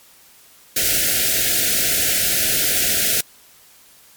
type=band-stop noise; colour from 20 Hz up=white; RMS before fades=-18 dBFS; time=0.76-3.21 s; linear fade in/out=5 ms; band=730 to 1400 Hz; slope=96 dB/octave; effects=white hiss -49 dBFS RMS until 4.16 s + MP3 96 kbps